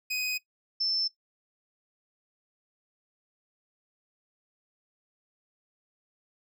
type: tone pair in turn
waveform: 25% pulse / sine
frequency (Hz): 2505 / 5308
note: D#7 / E8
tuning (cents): +11 / +11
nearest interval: octave + minor second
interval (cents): 1300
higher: second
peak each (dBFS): -25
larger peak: neither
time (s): 0.1-0.38 / 0.8-1.08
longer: neither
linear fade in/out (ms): 10
effects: noise-tail reverb RT60 0.1 s tail -17 dB re dry